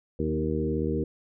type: harmonic tone with a mistuned harmonic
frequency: 77.78 Hz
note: D#2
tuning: in tune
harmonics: 1 / 2 / 3 / 4 / 5 / 6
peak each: -32 / -32 / -32 / -32 / -32 / -32 dBFS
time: 0.19-1.04 s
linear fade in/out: 5 ms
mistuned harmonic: 4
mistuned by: +17 cents
effects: none